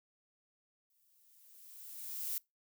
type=noise with exponential growth; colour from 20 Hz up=violet; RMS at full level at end=-36 dBFS; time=0.9-2.38 s; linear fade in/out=2 ms; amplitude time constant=320 ms; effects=noise-tail reverb RT60 0.2 s tail -24 dB re dry